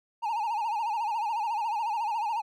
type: tone with vibrato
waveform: triangle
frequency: 880 Hz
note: A5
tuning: in tune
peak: -25 dBFS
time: 0.22-2.42 s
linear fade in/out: 20 ms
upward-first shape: sine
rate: 14 Hz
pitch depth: 120 cents each way
effects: none